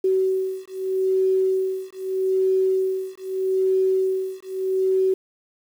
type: beating tone pair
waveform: sine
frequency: 378.1 / 378.9 Hz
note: F#4 / F#4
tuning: +38 / +41 cents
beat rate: 0.8 Hz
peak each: -22 dBFS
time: 0.04-5.14 s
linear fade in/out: 5 ms
effects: 8-bit